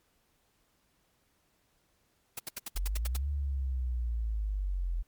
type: noise bursts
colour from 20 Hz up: white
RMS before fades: -37 dBFS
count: 9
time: 2.37-3.168 s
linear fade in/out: 5 ms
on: 22 ms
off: 75 ms
type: linear two-way sweep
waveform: sine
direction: up then down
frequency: 41.2 to 72.5 to 41.2 Hz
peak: -29 dBFS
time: 2.75-5.03 s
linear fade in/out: 20 ms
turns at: 3.29 s
effects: pink hiss -72 dBFS RMS until 5.07 s + MP3 96 kbps